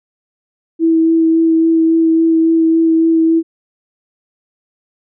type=tone with vibrato; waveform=sine; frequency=326.1 Hz; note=E4; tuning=19 cents flat; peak=-8 dBFS; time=0.79-3.43 s; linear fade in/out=50 ms; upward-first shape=sine; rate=3.6 Hz; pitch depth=12 cents each way; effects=none